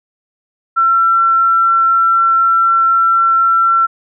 sine tone, 1351 Hz, E6, 42 cents sharp, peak -8 dBFS, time 0.76-3.87 s, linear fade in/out 20 ms, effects none

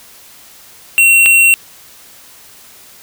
square tone pair in turn, 2730 / 2730 Hz, F7 / F7, -40 / -40 cents, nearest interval unison, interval 0 cents, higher neither, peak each -6 dBFS, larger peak neither, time 0.98-1.26 / 1.26-1.54 s, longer neither, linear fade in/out 0 ms, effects white hiss -40 dBFS RMS until 3.02 s

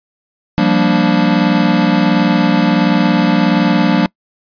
square chord, G minor seventh, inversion third, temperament equal, 174.61 / 196 / 233.1 / 293.7 Hz, F3 / G3 / Bb3 / D4, 0 / 0 / 0 / 0 cents, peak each -16 dBFS, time 0.58-4.06 s, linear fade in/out 0 ms, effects noise-tail reverb RT60 0.1 s tail -25 dB re dry + resampled to 11025 Hz

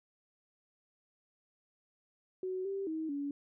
sine tone with pitch steps, 372.3 / 391.7 / 317.6 / 284.2 Hz, F#4 / G4 / D#4 / C#4, +11 / -1 / +36 / +43 cents, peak -34 dBFS, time 2.43-3.31 s, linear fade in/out 2 ms, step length 220 ms, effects none

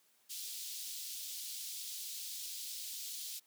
pink high-pass noise, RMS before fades -44 dBFS, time 0.29-3.4 s, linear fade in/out 20 ms, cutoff 3600 Hz, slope 24 dB/octave, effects white hiss -71 dBFS RMS until 3.46 s + high-pass 150 Hz 12 dB/octave

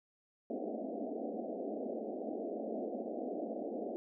pink band-pass noise, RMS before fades -40 dBFS, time 0.5-3.96 s, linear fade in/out 0 ms, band 210 to 730 Hz, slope 96 dB/octave, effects none

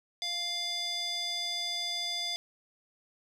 square tone with band-pass filter, 698.5 Hz, F5, in tune, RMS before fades -34 dBFS, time 0.22-2.36 s, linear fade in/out 0 ms, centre 4200 Hz, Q 8.5, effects none

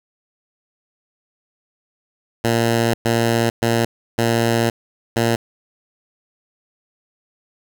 10% pulse tone bursts at uneven times, 116 Hz, A#2, 8 cents flat, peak -7 dBFS, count 5, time 2.44-2.94 / 3.05-3.5 / 3.62-3.85 / 4.18-4.7 / 5.16-5.36 s, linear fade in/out 5 ms, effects none

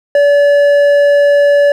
sine tone with hard clipping, 574 Hz, D5, 40 cents flat, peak -7 dBFS, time 0.15-1.72 s, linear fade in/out 2 ms, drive 6 dB, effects none

